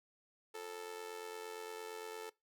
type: tone with amplitude modulation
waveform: sawtooth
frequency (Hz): 440.2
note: A4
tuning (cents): +1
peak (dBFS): -37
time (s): 0.54-2.3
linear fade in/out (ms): 10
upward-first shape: sine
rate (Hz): 88.7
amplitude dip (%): 70
effects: noise-tail reverb RT60 0.2 s tail -21 dB re dry